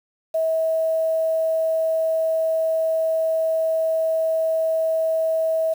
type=tone with quantisation; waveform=sine; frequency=645 Hz; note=E5; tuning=38 cents flat; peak=-18 dBFS; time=0.34-5.74 s; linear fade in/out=10 ms; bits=7; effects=none